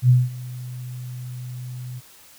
sine tone with ADSR envelope, 124.9 Hz, B2, 20 cents sharp, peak -9 dBFS, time 0.02-2.01 s, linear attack 72 ms, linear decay 200 ms, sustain -21 dB, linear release 32 ms, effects white hiss -49 dBFS RMS until 2.38 s

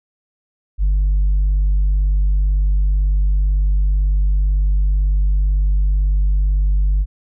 sine tone, 49 Hz, G1, in tune, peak -10 dBFS, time 0.78-7.06 s, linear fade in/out 50 ms, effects tanh soft clip ceiling -11 dBFS

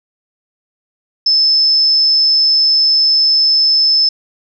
sine tone, 5250 Hz, E8, 8 cents flat, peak -8 dBFS, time 1.26-4.09 s, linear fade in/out 5 ms, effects none

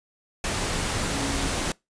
sine tone in noise, 276.9 Hz, C#4, 2 cents flat, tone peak -31 dBFS, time 1.14-1.47 s, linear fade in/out 2 ms, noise pink, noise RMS -27 dBFS, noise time 0.44-1.72 s, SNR -7 dB, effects noise-tail reverb RT60 0.2 s tail -24 dB re dry + resampled to 22050 Hz

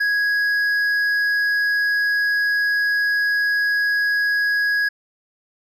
triangle tone with hard clipping, 1661.2 Hz, G#6, in tune, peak -18 dBFS, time 0-4.89 s, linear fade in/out 10 ms, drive 8 dB, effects none

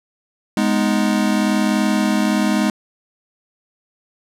square chord, G# minor, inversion none, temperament equal with one note detuned, 207.7 / 248.7 / 311.1 Hz, G#3 / B3 / D#4, 0 / +12 / 0 cents, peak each -18 / -22 / -22 dBFS, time 0.57-2.7 s, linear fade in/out 2 ms, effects low-pass 11000 Hz 12 dB/octave

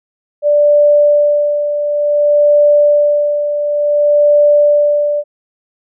sine tone with tremolo, 587.3 Hz, D5, in tune, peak -5 dBFS, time 0.42-5.24 s, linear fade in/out 50 ms, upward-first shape sine, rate 0.56 Hz, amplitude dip 60%, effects none

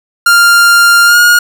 45% pulse tone with pitch glide, 1396.9 to 1432 Hz, F6 to F6, 0 to +43 cents, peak -3 dBFS, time 0.26-1.39 s, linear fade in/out 5 ms, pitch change +43 cents, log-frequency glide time 1.05-1.18 s, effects none

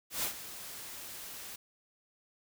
white noise with ADSR envelope, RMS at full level -32 dBFS, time 0.1-1.56 s, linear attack 130 ms, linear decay 98 ms, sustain -13 dB, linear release 6 ms, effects none

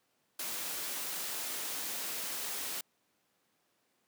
white noise, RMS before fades -38 dBFS, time 0.39-2.81 s, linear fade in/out 5 ms, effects pink hiss -75 dBFS RMS until 4.07 s + high-pass 200 Hz 12 dB/octave

